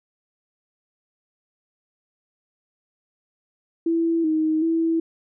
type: tone with pitch steps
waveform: sine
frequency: 331.6 / 313.9 / 328 Hz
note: E4 / D#4 / E4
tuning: +10 / +15 / -9 cents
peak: -18 dBFS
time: 3.86-5 s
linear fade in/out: 5 ms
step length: 380 ms
effects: none